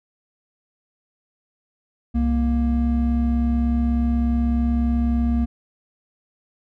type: tone pair together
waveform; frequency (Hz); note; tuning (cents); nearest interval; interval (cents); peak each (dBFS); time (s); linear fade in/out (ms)
triangle; 66.2 / 234.9; C2 / A#3; +21 / +13; octave + minor seventh; 2192; -18; 2.14-5.46; 20
effects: none